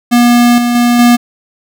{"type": "tone with level steps", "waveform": "square", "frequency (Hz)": 240.4, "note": "B3", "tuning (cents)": -46, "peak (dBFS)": [-5, -10, -7, -4], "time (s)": [0.11, 1.17], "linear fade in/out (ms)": 20, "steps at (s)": [0.58, 0.75, 0.99], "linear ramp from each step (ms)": 2, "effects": []}